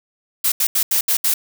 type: noise bursts at uneven times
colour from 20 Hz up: blue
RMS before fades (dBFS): -17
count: 6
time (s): 0.44-0.52 / 0.6-0.67 / 0.75-0.83 / 0.91-1.01 / 1.08-1.17 / 1.24-1.34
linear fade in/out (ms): 5
effects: none